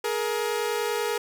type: tone pair together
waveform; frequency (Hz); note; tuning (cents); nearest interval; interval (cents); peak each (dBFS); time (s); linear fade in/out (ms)
sawtooth; 421 / 471.1; G#4 / A#4; +24 / +18; major second; 194; -24; 0.04-1.18; 5
effects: none